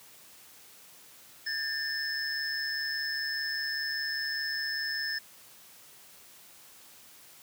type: tone cluster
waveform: triangle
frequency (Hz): 1644 / 1789 / 5230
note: G#6 / A6 / E8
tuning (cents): -18 / +28 / -15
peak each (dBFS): -37 / -32 / -33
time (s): 1.46-5.19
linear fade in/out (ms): 10
effects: white hiss -54 dBFS RMS until 7.42 s + high-pass 80 Hz 12 dB/octave